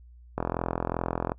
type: click train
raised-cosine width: 1 ms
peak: -13 dBFS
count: 41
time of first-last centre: 0.38-1.319 s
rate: 42.6 Hz
effects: noise-tail reverb RT60 0.1 s tail -22 dB re dry + added 60 Hz sine -48 dBFS peak until 1.38 s